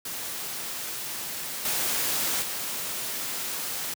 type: noise with level steps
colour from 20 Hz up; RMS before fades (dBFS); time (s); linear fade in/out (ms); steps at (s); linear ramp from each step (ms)
white; -34 / -27 / -32; 0.05-3.94; 5; 1.65 / 2.42; 2
effects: high-pass 100 Hz 12 dB/octave